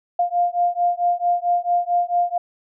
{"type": "beating tone pair", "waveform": "sine", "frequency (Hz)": [700, 704.5], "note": ["F5", "F5"], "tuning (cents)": [4, 15], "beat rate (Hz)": 4.5, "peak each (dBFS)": -20, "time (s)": [0.19, 2.38], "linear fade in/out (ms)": 5, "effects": []}